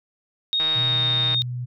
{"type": "tone with pitch glide", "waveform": "sine", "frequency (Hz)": [3729, 3693], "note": ["A#7", "A#7"], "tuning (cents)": [0, -17], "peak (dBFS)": -19, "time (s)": [0.53, 1.42], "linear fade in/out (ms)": 0, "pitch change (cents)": -17, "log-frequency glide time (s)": [0.84, 1.02]}
{"type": "click train", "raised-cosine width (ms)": 0.3, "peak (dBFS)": -16, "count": 118, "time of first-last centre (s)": [0.6, 1.345], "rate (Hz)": 157}
{"type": "tone", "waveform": "sine", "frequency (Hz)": 123.47, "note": "B2", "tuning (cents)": 0, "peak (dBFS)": -26, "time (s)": [0.75, 1.66], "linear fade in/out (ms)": 20}
{"effects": []}